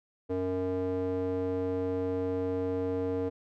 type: tone with band-pass filter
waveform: square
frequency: 92.5 Hz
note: F#2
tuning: in tune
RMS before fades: -31 dBFS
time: 0.29-3.3 s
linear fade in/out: 20 ms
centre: 410 Hz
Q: 3.6
effects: none

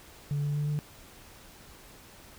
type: tone with pitch steps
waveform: sine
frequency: 144.2 / 145.62 / 147.06 / 148.51 Hz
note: D3 / D3 / D3 / D3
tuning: -31 / -14 / +3 / +20 cents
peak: -25 dBFS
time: 0.31-0.79 s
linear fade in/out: 0 ms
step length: 120 ms
effects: tanh soft clip ceiling -25 dBFS + pink hiss -52 dBFS RMS until 2.38 s

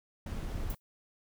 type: noise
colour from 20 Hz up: brown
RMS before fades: -36 dBFS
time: 0.26-0.75 s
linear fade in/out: 5 ms
type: noise with exponential decay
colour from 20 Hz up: violet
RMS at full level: -41 dBFS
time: 0.7-0.8 s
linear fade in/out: 0 ms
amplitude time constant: 21 ms
effects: none

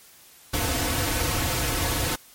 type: noise with comb filter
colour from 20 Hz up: pink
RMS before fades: -25 dBFS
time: 0.53-2.16 s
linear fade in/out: 10 ms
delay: 5 ms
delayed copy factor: -0.9
effects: white hiss -51 dBFS RMS until 2.34 s + MP3 64 kbps

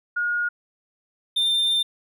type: tone pair in turn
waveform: sine / triangle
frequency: 1435 / 3596 Hz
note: F6 / A7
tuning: +47 / +37 cents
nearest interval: octave + major third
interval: 1590 cents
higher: second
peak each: -21 / -17 dBFS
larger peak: second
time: 0.16-0.49 / 1.36-1.83 s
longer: second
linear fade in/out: 10 ms
effects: none

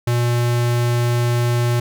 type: tone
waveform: square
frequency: 120.1 Hz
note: B2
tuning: 48 cents flat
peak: -16 dBFS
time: 0.07-1.8 s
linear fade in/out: 5 ms
effects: none

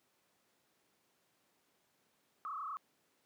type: tone with frequency modulation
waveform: sine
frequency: 1205 Hz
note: D6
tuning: 44 cents sharp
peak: -39 dBFS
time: 2.45-2.77 s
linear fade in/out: 0 ms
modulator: 30.1 Hz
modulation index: 3.5
effects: pink hiss -75 dBFS RMS until 3.25 s + high-pass 200 Hz 12 dB/octave

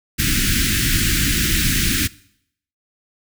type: band-stop noise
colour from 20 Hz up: pink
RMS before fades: -18 dBFS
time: 0.18-2.08 s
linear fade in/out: 20 ms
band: 330 to 1500 Hz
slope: 48 dB/octave
effects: noise-tail reverb RT60 0.7 s tail -21 dB re dry

